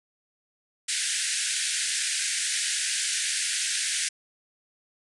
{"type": "band-pass noise", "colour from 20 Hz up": "white", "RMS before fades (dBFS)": -28, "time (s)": [0.88, 4.09], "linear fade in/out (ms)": 10, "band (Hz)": [1500, 10000], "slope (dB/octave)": 96, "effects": []}